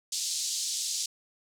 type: band-pass noise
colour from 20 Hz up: white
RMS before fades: -32 dBFS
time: 0.12-1.06 s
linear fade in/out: 5 ms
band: 4000 to 7700 Hz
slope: 24 dB/octave
effects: none